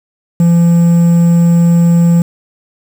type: tone with quantisation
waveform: triangle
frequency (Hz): 170.3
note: F3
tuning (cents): -43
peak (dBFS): -3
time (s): 0.4-2.22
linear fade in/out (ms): 2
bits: 5
effects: none